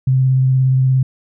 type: tone with vibrato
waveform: sine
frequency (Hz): 130.81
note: C3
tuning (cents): 0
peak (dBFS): -10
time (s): 0.07-1.03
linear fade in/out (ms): 5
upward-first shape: sine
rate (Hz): 17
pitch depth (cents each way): 15
effects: none